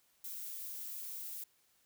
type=noise; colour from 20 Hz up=violet; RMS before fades=-44 dBFS; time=0.24-1.44 s; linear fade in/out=5 ms; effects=white hiss -72 dBFS RMS until 1.85 s